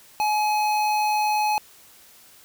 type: tone with notch filter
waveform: square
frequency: 846 Hz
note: G#5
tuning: 32 cents sharp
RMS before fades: -22 dBFS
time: 0.2-1.58 s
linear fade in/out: 0 ms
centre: 8400 Hz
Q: 1.3
effects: white hiss -51 dBFS RMS until 2.44 s